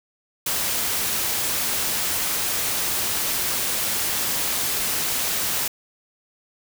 white noise, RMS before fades -24 dBFS, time 0.46-5.68 s, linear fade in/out 5 ms, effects none

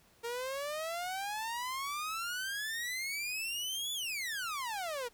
sawtooth exponential two-way sweep, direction up then down, 460.1 to 3482 to 460.1 Hz, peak -32 dBFS, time 0.23-5.09 s, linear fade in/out 20 ms, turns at 3.93 s, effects pink hiss -65 dBFS RMS until 5.13 s

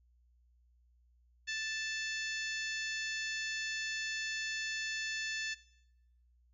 harmonic tone with a mistuned harmonic, 880 Hz, A5, in tune, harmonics 2 / 3 / 4 / 5 / 6 / 7 / 8, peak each -38 / -42 / -44 / -46 / -48 / -49 / -50 dBFS, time 1.47-5.55 s, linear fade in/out 20 ms, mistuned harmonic 8, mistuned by -27 cents, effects noise-tail reverb RT60 0.9 s tail -21 dB re dry + added 60 Hz sine -65 dBFS peak until 6.53 s

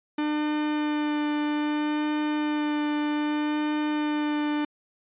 45% pulse tone with vibrato, 299.3 Hz, D4, 33 cents sharp, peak -24 dBFS, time 0.18-4.65 s, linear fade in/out 5 ms, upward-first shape sine, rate 0.63 Hz, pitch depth 11 cents each way, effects resampled to 8000 Hz

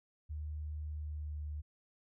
sine tone with pitch glide, 75.9 to 74.9 Hz, D#2 to D2, -42 to +35 cents, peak -38 dBFS, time 0.29-1.62 s, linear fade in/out 20 ms, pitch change -23 cents, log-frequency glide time 0.9-1.44 s, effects none

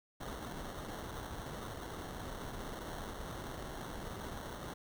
pink noise with sample-and-hold, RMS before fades -44 dBFS, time 0.2-4.74 s, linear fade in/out 10 ms, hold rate 2450 Hz, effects none

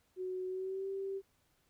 sine tone with pitch glide, 370 to 389.3 Hz, F#4 to G4, 0 to -12 cents, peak -36 dBFS, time 0.16-1.22 s, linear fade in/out 50 ms, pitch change +88 cents, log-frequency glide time 0.47-0.88 s, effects pink hiss -74 dBFS RMS until 1.69 s

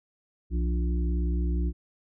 harmonic tone with a mistuned harmonic, 58.27 Hz, A#1, in tune, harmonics 1 / 3 / 5 / 6, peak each -24 / -34 / -38 / -40 dBFS, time 0.5-1.73 s, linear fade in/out 50 ms, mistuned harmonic 1, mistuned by +130 cents, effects none

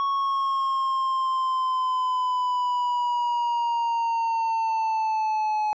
triangle linear sweep, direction down, 1108.7 to 848 Hz, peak -20 dBFS, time 0-5.73 s, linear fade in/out 0 ms, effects resampled to 16000 Hz

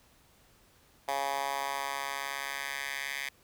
10% pulse tone with high-pass filter sweep, 138.8 Hz, C#3, 3 cents sharp, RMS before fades -35 dBFS, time 1.08-3.29 s, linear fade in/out 5 ms, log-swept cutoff 770 to 2000 Hz, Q 2.2, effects pink hiss -63 dBFS RMS until 3.43 s

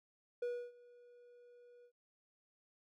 triangle tone with ADSR envelope, 484.7 Hz, B4, 32 cents flat, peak -33 dBFS, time 0.42-1.92 s, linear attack 6 ms, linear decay 290 ms, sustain -24 dB, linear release 75 ms, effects none

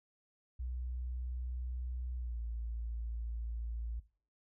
sine tone with pitch glide, 61.9 to 57.09 Hz, B1 to A#1, +5 to -35 cents, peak -37 dBFS, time 0.59-4 s, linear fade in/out 10 ms, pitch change -140 cents, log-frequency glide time 2.16-2.41 s, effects noise-tail reverb RT60 0.4 s tail -17 dB re dry

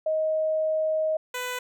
sine / 10% pulse tone pair in turn, 628 / 498.4 Hz, D#5 / B4, +16 / +16 cents, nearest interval major third, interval 400 cents, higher first, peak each -22 / -21 dBFS, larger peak second, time 0.06-1.17 / 1.34-1.59 s, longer first, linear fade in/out 5 ms, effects none

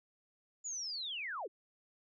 sine linear sweep, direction down, 7040 to 293.7 Hz, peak -38 dBFS, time 0.64-1.48 s, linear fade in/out 20 ms, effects none

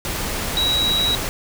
sine tone in noise, 3866 Hz, B7, 38 cents flat, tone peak -17 dBFS, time 0.57-1.15 s, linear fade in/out 0 ms, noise pink, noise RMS -25 dBFS, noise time 0.05-1.29 s, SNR +5 dB, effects none

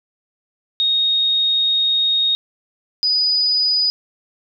sine tone pair in turn, 3729 / 4959 Hz, A#7 / D#8, 0 / -7 cents, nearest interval perfect fourth, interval 493 cents, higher second, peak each -14 dBFS, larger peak neither, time 0.8-2.35 / 3.03-3.9 s, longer first, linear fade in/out 0 ms, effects none

